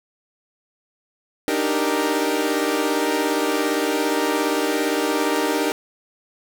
sawtooth chord, Eb major seventh, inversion third, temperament equal, 293.7 / 311.1 / 392 / 466.2 Hz, D4 / Eb4 / G4 / Bb4, 0 / 0 / 0 / 0 cents, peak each -21 dBFS, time 1.48-5.72 s, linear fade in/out 0 ms, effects none

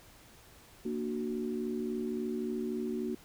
sine chord, Bb augmented, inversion none, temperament equal with one note detuned, 233.1 / 296.7 / 370 Hz, Bb3 / D4 / F#4, 0 / +18 / 0 cents, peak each -35 / -40 / -36 dBFS, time 0.85-3.15 s, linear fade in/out 5 ms, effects pink hiss -57 dBFS RMS until 3.24 s

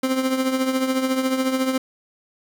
30% pulse tone with tremolo, 261.6 Hz, C4, in tune, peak -14 dBFS, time 0.03-1.78 s, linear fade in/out 5 ms, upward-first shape triangle, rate 14 Hz, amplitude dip 65%, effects none

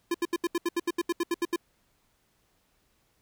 square tone bursts, 343.3 Hz, F4, 30 cents flat, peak -25 dBFS, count 14, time 0.11-1.561 s, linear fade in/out 5 ms, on 34 ms, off 75 ms, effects pink hiss -70 dBFS RMS until 3.21 s

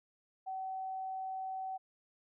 sine tone, 760 Hz, F#5, 46 cents sharp, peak -37 dBFS, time 0.46-1.78 s, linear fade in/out 20 ms, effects none

